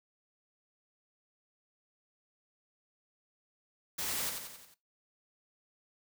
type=noise with echo; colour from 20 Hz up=white; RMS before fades=-36 dBFS; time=3.98-4.3 s; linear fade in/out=10 ms; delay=89 ms; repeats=5; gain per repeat=-5 dB; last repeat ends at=4.745 s; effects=noise-tail reverb RT60 0.2 s tail -18 dB re dry